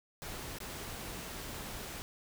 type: noise with dropouts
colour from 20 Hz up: pink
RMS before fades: -43 dBFS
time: 0.22-2.02 s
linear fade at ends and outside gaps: 0 ms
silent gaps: 0.585-0.603 s
effects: none